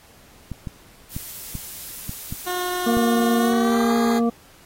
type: clicks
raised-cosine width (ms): 5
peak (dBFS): -17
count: 7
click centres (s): 0.517 / 0.672 / 1.165 / 1.553 / 2.094 / 2.325 / 2.97
type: noise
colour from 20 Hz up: blue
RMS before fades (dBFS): -35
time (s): 1.09-3.54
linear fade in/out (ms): 50
type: tone with pitch glide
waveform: 15% pulse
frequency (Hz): 360.2 to 409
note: F#4 to G#4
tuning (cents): -46 to -26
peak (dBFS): -18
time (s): 2.46-4.2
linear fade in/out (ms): 20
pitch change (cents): +220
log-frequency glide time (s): 3.38-3.94
type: harmonic tone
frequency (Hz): 233.1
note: A#3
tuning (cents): 0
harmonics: 1 / 2 / 3 / 5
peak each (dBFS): -18 / -24 / -28 / -32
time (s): 2.86-4.3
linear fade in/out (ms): 10
effects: pink hiss -51 dBFS RMS until 4.65 s + AAC 48 kbps

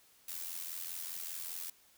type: noise with amplitude modulation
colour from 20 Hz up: blue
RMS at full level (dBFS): -39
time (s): 0.28-1.7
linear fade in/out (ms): 5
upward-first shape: sine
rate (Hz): 85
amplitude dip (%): 70
effects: white hiss -65 dBFS RMS until 1.97 s

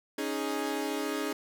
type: chord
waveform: sawtooth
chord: C# suspended second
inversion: none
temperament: equal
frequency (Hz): 277.2 / 311.1 / 415.3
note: C#4 / D#4 / G#4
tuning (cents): 0 / 0 / 0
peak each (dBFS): -31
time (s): 0.18-1.33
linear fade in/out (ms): 5
effects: none

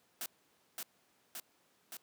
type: noise with echo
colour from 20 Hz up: white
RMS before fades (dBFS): -40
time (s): 0.21-0.26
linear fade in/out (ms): 2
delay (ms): 570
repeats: 3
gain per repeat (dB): -2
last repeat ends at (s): 1.97
effects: pink hiss -71 dBFS RMS until 2.02 s + high-pass 200 Hz 12 dB/octave

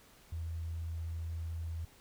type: tone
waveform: sine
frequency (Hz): 82.41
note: E2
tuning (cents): 0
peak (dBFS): -36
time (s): 0.32-1.85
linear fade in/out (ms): 5
effects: pink hiss -61 dBFS RMS until 2 s

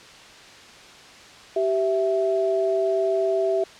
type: tone pair together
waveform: sine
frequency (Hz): 387.2 / 659.3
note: G4 / E5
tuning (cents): -21 / 0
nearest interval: major sixth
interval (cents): 921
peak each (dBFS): -22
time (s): 1.56-3.64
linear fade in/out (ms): 5
effects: white hiss -45 dBFS RMS until 3.79 s + low-pass 5000 Hz 12 dB/octave

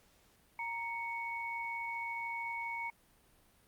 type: tone pair together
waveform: sine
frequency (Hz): 932.3 / 2221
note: A#5 / C#7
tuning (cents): 0 / +3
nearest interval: octave + minor third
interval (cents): 1503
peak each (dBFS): -39 / -39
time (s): 0.59-2.9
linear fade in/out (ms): 2
effects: pink hiss -67 dBFS RMS until 3.67 s + Opus 48 kbps

